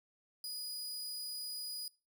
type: tone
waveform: sawtooth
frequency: 4933 Hz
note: D#8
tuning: 16 cents flat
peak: -37 dBFS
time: 0.44-1.88 s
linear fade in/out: 2 ms
effects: noise-tail reverb RT60 0.3 s tail -22 dB re dry